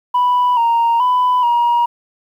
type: tone with pitch steps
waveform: sine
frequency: 987 / 930 / 997 / 951 Hz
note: B5 / A#5 / B5 / A#5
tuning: -1 / -4 / +16 / +34 cents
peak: -9 dBFS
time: 0.14-1.86 s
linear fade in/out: 10 ms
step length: 430 ms
effects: tanh soft clip ceiling -9 dBFS + 8-bit